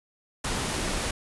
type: noise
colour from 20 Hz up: pink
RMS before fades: -29 dBFS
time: 0.44-1.11 s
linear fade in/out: 5 ms
effects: resampled to 24000 Hz